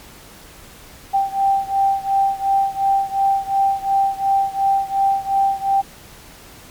sine beating tone pair, 784 / 786.8 Hz, G5 / G5, 0 / +6 cents, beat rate 2.8 Hz, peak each -17 / -19 dBFS, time 1.13-5.82 s, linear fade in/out 20 ms, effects pink hiss -42 dBFS RMS until 6.7 s + MP3 96 kbps

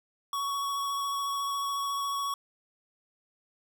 square tone with vibrato, 1118 Hz, C#6, 14 cents sharp, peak -30 dBFS, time 0.33-2.34 s, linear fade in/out 2 ms, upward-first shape sine, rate 14 Hz, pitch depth 11 cents each way, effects none

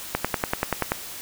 click train, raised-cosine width 0.5 ms, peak -6 dBFS, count 9, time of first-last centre 0.15-0.919 s, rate 10.4 Hz, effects white hiss -37 dBFS RMS until 1.21 s

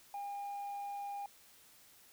sine tone, 807 Hz, G#5, 50 cents flat, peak -37 dBFS, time 0.14-1.26 s, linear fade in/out 2 ms, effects tanh soft clip ceiling -38 dBFS + white hiss -62 dBFS RMS until 2.12 s

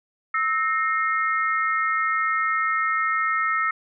sine tone cluster, 1302 / 1843 / 2135 Hz, E6 / A#6 / C7, -22 / -20 / +34 cents, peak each -22 / -26 / -28 dBFS, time 0.34-3.71 s, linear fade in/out 5 ms, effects none

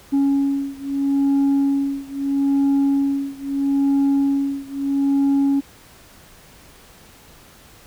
sine beating tone pair, 277.2 / 277.97 Hz, C#4 / C#4, 0 / +5 cents, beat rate 0.77 Hz, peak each -17 / -18 dBFS, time 0.12-5.61 s, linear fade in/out 20 ms, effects tanh soft clip ceiling -13 dBFS + pink hiss -47 dBFS RMS until 7.86 s

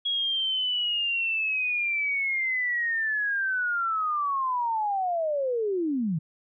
sine linear sweep, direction down, 3322 to 146.83 Hz, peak -24 dBFS, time 0.05-6.19 s, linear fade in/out 10 ms, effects none

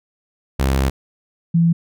sawtooth / sine tone pair in turn, 67 / 167.81 Hz, C2 / E3, +42 / +31 cents, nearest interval octave + major third, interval 1589 cents, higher second, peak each -11 dBFS, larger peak neither, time 0.59-0.9 / 1.54-1.73 s, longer first, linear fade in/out 10 ms, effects none

